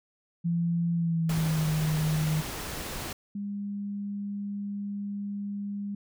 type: tone with pitch glide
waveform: sine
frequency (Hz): 170 to 154.99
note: F3 to D#3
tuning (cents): -46 to -6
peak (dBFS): -24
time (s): 0.44-2.42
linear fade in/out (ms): 20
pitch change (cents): -160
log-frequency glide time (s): 0.94-1.69
type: noise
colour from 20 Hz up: pink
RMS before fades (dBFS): -36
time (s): 1.29-3.13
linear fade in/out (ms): 5
type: tone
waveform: sine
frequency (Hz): 202.2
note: G#3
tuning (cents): -46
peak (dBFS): -31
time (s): 3.35-5.95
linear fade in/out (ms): 5
effects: none